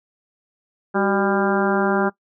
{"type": "harmonic tone with a mistuned harmonic", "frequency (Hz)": 199.2, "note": "G3", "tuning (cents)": 28, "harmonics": [1, 2, 3, 4, 5, 6, 7, 8], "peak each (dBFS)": [-22, -21, -26, -25, -29, -30, -26, -30], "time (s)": [0.94, 2.1], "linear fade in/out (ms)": 20, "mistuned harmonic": 2, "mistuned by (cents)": -72, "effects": ["noise-tail reverb RT60 0.1 s tail -20 dB re dry"]}